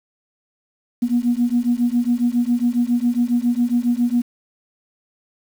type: beating tone pair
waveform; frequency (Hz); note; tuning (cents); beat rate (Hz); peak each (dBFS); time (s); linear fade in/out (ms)
sine; 237.3 / 244.6; A#3 / B3; +31 / -16; 7.3; -18; 1.02-4.22; 10
effects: tanh soft clip ceiling -8 dBFS + 7-bit